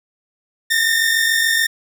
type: tone pair together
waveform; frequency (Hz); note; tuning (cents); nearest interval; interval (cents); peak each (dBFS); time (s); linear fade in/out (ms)
sawtooth; 1780 / 1826.9; A6 / A#6; +20 / -35; unison; 45; -17 / -12; 0.7-1.67; 10
effects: none